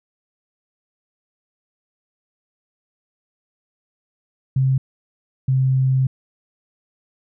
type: tone pair in turn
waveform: sine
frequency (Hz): 132.5 / 131.51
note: C3 / C3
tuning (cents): +22 / +9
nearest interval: unison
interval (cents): 13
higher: first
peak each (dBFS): -14 / -14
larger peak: neither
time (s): 4.56-4.78 / 5.48-6.07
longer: second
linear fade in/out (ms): 5
effects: none